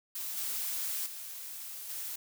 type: noise with level steps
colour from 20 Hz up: blue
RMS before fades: -38 / -35 / -43 / -39 dBFS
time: 0.15-2.16 s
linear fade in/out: 5 ms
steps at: 0.37 / 1.06 / 1.89 s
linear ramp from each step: 5 ms
effects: none